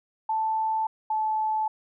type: tone pair in turn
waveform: sine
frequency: 880 / 868.4 Hz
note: A5 / A5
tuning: 0 / -23 cents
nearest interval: unison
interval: 23 cents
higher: first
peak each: -23 dBFS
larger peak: neither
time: 0.29-0.87 / 1.1-1.68 s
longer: neither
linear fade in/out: 5 ms
effects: none